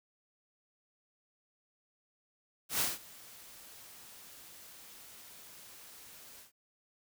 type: noise with ADSR envelope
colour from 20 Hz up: white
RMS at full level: -30 dBFS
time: 2.69-6.52 s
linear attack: 110 ms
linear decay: 180 ms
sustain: -23 dB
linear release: 120 ms
effects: none